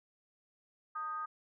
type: tone with frequency modulation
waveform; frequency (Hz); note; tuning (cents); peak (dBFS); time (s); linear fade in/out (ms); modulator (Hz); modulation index
sine; 1242; D#6; -3; -36; 0.95-1.26; 10; 340; 0.45
effects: none